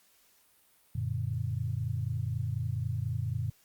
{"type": "chord", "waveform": "sine", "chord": "Gb augmented", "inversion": "none", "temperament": "equal", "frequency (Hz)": [92.5, 116.54, 146.83], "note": ["Gb2", "Bb2", "D3"], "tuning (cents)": [0, 0, 0], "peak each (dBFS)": [-35, -32, -37], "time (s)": [0.95, 3.5], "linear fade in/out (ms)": 5, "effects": ["white hiss -65 dBFS RMS until 3.64 s", "Opus 48 kbps"]}